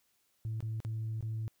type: tone with dropouts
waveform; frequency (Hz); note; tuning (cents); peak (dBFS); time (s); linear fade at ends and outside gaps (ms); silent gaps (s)
sine; 110.8; A2; +13; -32; 0.45-1.48; 0; 0.605-0.626 / 0.803-0.849 / 1.208-1.226
effects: tanh soft clip ceiling -31 dBFS + white hiss -74 dBFS RMS until 1.6 s